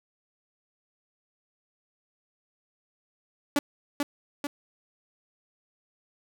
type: tone with echo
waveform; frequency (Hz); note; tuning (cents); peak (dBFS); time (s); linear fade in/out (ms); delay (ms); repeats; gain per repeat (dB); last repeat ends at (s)
sawtooth; 287.6; D4; -36; -17; 3.56-3.59; 2; 440; 2; -4; 4.47
effects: none